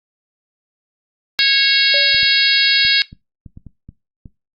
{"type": "harmonic tone", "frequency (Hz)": 549, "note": "C#5", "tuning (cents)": -17, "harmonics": [3, 4, 5, 6, 7, 8, 9], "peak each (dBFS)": [-20, -19, -21, -21, -17, -17, -20], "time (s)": [1.39, 3.02], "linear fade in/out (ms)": 0}
{"type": "tone with exponential decay", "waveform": "sine", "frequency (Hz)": 572, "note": "D5", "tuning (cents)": -46, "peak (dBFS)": -19, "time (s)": [1.94, 2.4], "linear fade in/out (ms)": 1, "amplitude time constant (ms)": 100}
{"type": "clicks", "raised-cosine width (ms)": 5, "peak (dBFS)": -23, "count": 9, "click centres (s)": [2.146, 2.231, 2.85, 3.129, 3.462, 3.574, 3.667, 3.89, 4.258]}
{"effects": ["noise-tail reverb RT60 0.2 s tail -19 dB re dry", "Opus 48 kbps"]}